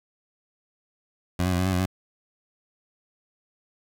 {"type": "tone with pitch steps", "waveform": "20% pulse", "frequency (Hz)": [88.6, 92.2, 88.6, 92.3, 94.9, 89.9, 93.6], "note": ["F2", "F#2", "F2", "F#2", "F#2", "F#2", "F#2"], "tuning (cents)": [25, -6, 25, -4, 44, -49, 20], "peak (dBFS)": -17, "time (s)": [1.39, 1.859], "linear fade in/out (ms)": 5, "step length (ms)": 67, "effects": ["9-bit"]}